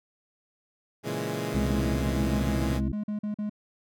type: chord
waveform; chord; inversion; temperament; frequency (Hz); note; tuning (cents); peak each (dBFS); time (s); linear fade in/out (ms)
15% pulse; A# half-diminished seventh; none; equal; 116.54 / 138.59 / 164.81 / 207.7; A#2 / C#3 / E3 / G#3; 0 / 0 / 0 / 0; -29; 1.03-2.81; 50
type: harmonic tone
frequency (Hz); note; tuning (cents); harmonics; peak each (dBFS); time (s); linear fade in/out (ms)
65.41; C2; 0; 1 / 2 / 4 / 5; -29 / -32 / -35 / -36; 1.54-2.92; 5
type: tone bursts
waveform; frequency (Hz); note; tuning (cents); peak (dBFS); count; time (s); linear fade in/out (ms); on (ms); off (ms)
triangle; 209.6; G#3; +16; -26; 13; 1.55-3.496; 5; 110; 43
effects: none